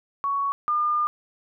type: tone pair in turn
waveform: sine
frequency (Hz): 1117 / 1207.4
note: C#6 / D6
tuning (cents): +13 / +48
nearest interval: minor second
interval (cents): 135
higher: second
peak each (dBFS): -22 / -20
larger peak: second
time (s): 0.24-0.52 / 0.68-1.07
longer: second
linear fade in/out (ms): 0
effects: none